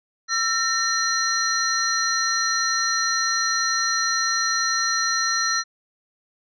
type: tone cluster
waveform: sine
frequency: 1349 / 1830 / 4141 / 5830 Hz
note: E6 / A#6 / C8 / F#8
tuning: +40 / -32 / -19 / -26 cents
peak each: -25 dBFS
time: 0.28-5.64 s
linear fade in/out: 50 ms
effects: tanh soft clip ceiling -9 dBFS